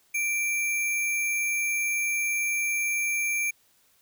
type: tone with sample-and-hold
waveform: sine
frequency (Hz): 2349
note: D7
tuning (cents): 0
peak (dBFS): -24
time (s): 0.14-3.51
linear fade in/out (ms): 10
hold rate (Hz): 8820
effects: white hiss -64 dBFS RMS until 4.01 s